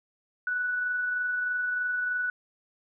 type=tone with amplitude modulation; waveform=sine; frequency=1480 Hz; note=F#6; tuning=in tune; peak=-25 dBFS; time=0.47-2.3 s; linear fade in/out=2 ms; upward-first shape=sine; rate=23.2 Hz; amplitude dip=25%; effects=none